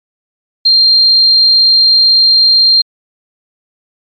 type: tone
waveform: sine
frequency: 4186 Hz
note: C8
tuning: in tune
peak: -4 dBFS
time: 0.65-2.82 s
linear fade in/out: 10 ms
effects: MP3 64 kbps